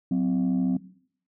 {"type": "tone pair together", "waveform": "sine", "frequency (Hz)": [185, 258.3], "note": ["F#3", "C4"], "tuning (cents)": [0, -22], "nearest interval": "tritone", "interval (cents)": 578, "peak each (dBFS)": -22, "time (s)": [0.11, 0.77], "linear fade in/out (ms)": 5, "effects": ["noise-tail reverb RT60 0.6 s tail -19 dB re dry", "tanh soft clip ceiling -18 dBFS"]}